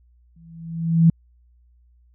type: tone with exponential growth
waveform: sine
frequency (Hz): 165.2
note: E3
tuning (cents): +4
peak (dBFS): -8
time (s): 0.36-1.1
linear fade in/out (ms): 5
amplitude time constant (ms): 160
effects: added 60 Hz sine -53 dBFS peak until 2.14 s